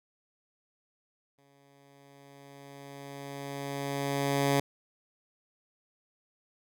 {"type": "tone with exponential growth", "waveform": "10% pulse", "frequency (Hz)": 140, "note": "C#3", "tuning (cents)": 18, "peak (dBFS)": -15, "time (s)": [1.38, 4.6], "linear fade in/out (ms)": 5, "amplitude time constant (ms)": 700, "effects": []}